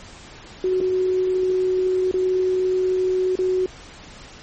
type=tone with dropouts; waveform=sine; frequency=370.5 Hz; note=F#4; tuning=2 cents sharp; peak=-17 dBFS; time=0.64-3.66 s; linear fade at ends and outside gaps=2 ms; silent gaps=0.804-0.811 / 2.113-2.14 / 3.355-3.389 s; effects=pink hiss -42 dBFS RMS until 4.42 s + MP3 32 kbps